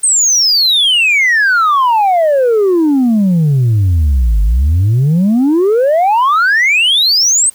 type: exponential two-way sweep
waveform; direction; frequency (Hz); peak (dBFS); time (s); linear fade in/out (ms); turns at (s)
sine; down then up; 8610 to 49 to 8610; -5; 0.03-7.5; 10; 4.42
effects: tanh soft clip ceiling -6 dBFS + white hiss -44 dBFS RMS until 7.54 s